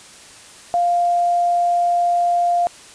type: tone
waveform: sine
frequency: 698.5 Hz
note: F5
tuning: in tune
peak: -14 dBFS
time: 0.74-2.67 s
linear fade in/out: 0 ms
effects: white hiss -42 dBFS RMS until 2.94 s + resampled to 22050 Hz